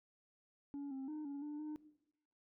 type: tone with pitch steps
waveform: sine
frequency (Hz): 283.2 / 267.1 / 305.3 / 282.4 / 296.6 / 304.2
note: C#4 / C4 / D#4 / C#4 / D4 / D#4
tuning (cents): +37 / +36 / -33 / +32 / +17 / -39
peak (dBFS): -39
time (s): 0.74-1.76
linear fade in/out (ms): 0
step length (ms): 170
effects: noise-tail reverb RT60 0.9 s tail -18 dB re dry + tanh soft clip ceiling -41 dBFS